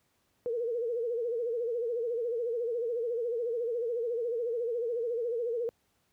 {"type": "tone with vibrato", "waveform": "sine", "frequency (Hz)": 470, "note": "A#4", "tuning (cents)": 14, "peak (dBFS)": -29, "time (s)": [0.46, 5.69], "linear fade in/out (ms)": 0, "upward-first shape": "sine", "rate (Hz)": 14, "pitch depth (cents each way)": 89, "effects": ["pink hiss -73 dBFS RMS until 6.12 s", "high-pass 60 Hz 12 dB/octave"]}